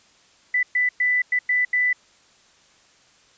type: tone bursts at uneven times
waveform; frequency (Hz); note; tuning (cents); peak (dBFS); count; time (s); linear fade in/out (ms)
sine; 1989; B6; +12; -17; 6; 0.54-0.63 / 0.75-0.89 / 1-1.22 / 1.32-1.39 / 1.49-1.65 / 1.73-1.93; 5
effects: white hiss -56 dBFS RMS until 3.37 s + resampled to 16000 Hz